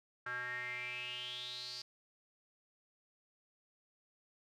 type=tone with band-pass filter sweep; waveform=square; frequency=123.47 Hz; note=B2; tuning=in tune; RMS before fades=-43 dBFS; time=0.26-1.82 s; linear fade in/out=5 ms; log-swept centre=1500 to 4800 Hz; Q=8.6; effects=none